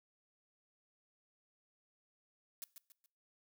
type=noise with echo; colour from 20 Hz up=blue; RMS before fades=-45 dBFS; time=2.62-2.64 s; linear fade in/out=0 ms; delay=140 ms; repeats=3; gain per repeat=-8 dB; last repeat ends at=3.06 s; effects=noise-tail reverb RT60 0.5 s tail -22 dB re dry